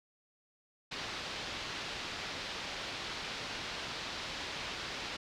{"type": "low-pass noise", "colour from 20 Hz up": "white", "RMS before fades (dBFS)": -41, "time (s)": [0.91, 5.17], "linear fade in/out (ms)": 10, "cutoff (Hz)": 4600, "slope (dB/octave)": 24, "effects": []}